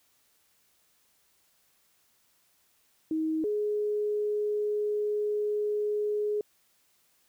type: tone pair in turn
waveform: sine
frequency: 316.2 / 418.7 Hz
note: D#4 / G#4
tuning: +28 / +14 cents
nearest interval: perfect fourth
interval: 486 cents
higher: second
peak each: -26 dBFS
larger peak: neither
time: 3.11-3.44 / 3.44-6.41 s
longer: second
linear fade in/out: 2 ms
effects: white hiss -68 dBFS RMS until 7.28 s